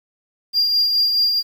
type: tone with tremolo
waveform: triangle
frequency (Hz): 4793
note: D8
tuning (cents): +34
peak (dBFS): -11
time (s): 0.53-1.43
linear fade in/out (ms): 50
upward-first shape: sine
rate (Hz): 4.7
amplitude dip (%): 40
effects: tanh soft clip ceiling -8 dBFS + 8-bit